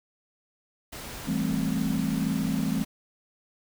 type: noise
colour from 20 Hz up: pink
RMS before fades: -39 dBFS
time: 0.92-2.85 s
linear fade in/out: 10 ms
type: chord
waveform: sine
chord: A minor seventh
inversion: second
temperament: just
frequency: 165 / 198 / 220 / 264 Hz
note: E3 / G3 / A3 / C4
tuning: +2 / +18 / 0 / +16 cents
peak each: -30 dBFS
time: 1.27-2.84 s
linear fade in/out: 10 ms
effects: none